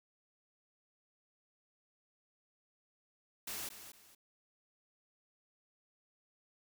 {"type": "noise with echo", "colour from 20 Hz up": "white", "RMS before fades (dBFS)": -42, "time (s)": [3.47, 3.69], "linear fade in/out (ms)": 5, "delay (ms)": 230, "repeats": 2, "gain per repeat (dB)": -10, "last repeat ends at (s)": 4.15, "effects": []}